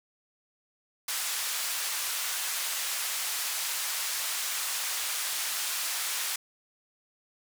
white band-pass noise, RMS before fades -32 dBFS, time 1.08-6.36 s, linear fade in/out 5 ms, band 960 to 12000 Hz, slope 12 dB/octave, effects none

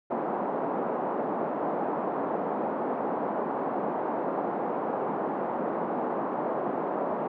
white band-pass noise, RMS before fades -30 dBFS, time 0.1-7.28 s, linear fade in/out 10 ms, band 200 to 920 Hz, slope 24 dB/octave, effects none

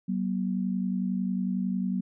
sine tone pair together, 188.98 / 240 Hz, F#3 / B3, +37 / -49 cents, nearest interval major third, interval 414 cents, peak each -27 / -31 dBFS, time 0.08-2.01 s, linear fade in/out 10 ms, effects none

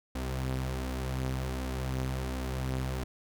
sawtooth tone pair together, 65.1 / 128.85 Hz, C2 / C3, -8 / -26 cents, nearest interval octave, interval 1182 cents, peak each -29 / -32 dBFS, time 0.15-3.04 s, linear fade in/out 5 ms, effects none

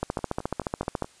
two click trains, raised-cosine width 1 ms, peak -12 / -22 dBFS, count 15 / 5, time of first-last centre 0.03-1.023 / 0.19-1.045 s, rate 14.1 / 4.68 Hz, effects white hiss -56 dBFS RMS until 1.2 s + resampled to 22050 Hz

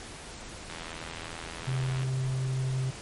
click train, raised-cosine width 0.3 ms, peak -23 dBFS, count 111, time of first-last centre 0.7-2.032 s, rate 82.6 Hz
triangle tone, 130.81 Hz, C3, in tune, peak -25 dBFS, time 1.67-2.91 s, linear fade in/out 10 ms
effects pink hiss -43 dBFS RMS until 3.01 s + MP3 48 kbps

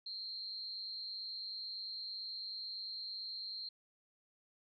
sine tone with amplitude modulation, 4186 Hz, C8, in tune, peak -38 dBFS, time 0.06-3.69 s, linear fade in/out 5 ms, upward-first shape sine, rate 203 Hz, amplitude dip 75%, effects none

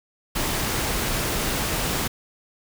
pink noise, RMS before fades -25 dBFS, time 0.35-2.08 s, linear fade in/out 10 ms, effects none

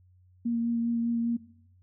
sine tone with vibrato, 233.4 Hz, A#3, 2 cents sharp, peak -25 dBFS, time 0.45-1.37 s, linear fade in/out 10 ms, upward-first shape sine, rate 5 Hz, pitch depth 14 cents each way, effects noise-tail reverb RT60 0.7 s tail -18 dB re dry + added 91 Hz sine -57 dBFS peak until 1.82 s

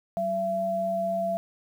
sine tone pair together, 190.45 / 674 Hz, G3 / E5, -50 / +38 cents, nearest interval octave + minor seventh, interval 2188 cents, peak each -34 / -25 dBFS, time 0.17-1.37 s, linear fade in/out 0 ms, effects 9-bit

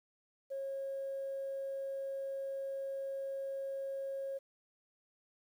sine tone, 544 Hz, C#5, 33 cents flat, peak -36 dBFS, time 0.5-4.39 s, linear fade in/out 20 ms, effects tanh soft clip ceiling -32 dBFS + 11-bit

